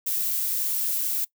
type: noise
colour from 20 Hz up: violet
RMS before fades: -26 dBFS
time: 0.06-1.25 s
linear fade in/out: 10 ms
effects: noise-tail reverb RT60 0.1 s tail -22 dB re dry